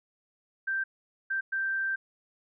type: tone bursts at uneven times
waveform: sine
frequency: 1568 Hz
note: G6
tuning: in tune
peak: -27 dBFS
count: 3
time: 0.67-0.84 / 1.3-1.41 / 1.52-1.96 s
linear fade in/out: 10 ms
effects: none